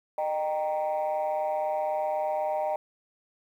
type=chord; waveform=sine; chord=Eb major; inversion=none; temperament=equal with one note detuned; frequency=611.9 / 784 / 932.3 Hz; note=Eb5 / G5 / Bb5; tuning=-29 / 0 / 0 cents; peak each=-27 / -29 / -33 dBFS; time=0.18-2.76 s; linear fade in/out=2 ms; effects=tanh soft clip ceiling -21 dBFS + 10-bit